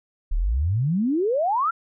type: exponential sweep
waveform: sine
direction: up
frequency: 32.92 to 1396.9 Hz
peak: -19 dBFS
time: 0.31-1.71 s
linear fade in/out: 10 ms
effects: none

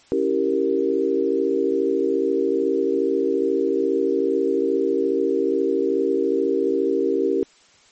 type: chord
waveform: sine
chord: C# diminished seventh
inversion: none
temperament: equal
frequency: 277.2 / 329.6 / 392 / 466.2 Hz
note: C#4 / E4 / G4 / Bb4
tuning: 0 / 0 / 0 / 0 cents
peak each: -25 / -25 / -21 / -23 dBFS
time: 0.12-7.43 s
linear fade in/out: 0 ms
effects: white hiss -54 dBFS RMS until 7.91 s + MP3 32 kbps

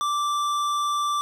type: tone with tanh clipping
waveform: sine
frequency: 1172 Hz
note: D6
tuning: 4 cents flat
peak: -24 dBFS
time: 0.01-1.21 s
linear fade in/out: 0 ms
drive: 15 dB
effects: none

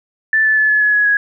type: tone with pitch steps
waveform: sine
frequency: 1760 / 1743.8 / 1727.8 / 1711.9 / 1696.1 / 1680.5 / 1665.1 Hz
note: A6 / A6 / A6 / A6 / G#6 / G#6 / G#6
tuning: 0 / -16 / -32 / -48 / +36 / +20 / +4 cents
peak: -10 dBFS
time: 0.33-1.17 s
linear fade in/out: 2 ms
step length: 120 ms
effects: none

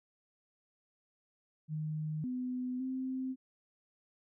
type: tone with pitch steps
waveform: sine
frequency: 154.4 / 251.8 / 260.3 Hz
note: D#3 / B3 / C4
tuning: -13 / +34 / -9 cents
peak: -34 dBFS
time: 1.68-3.36 s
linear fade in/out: 50 ms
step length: 560 ms
effects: none

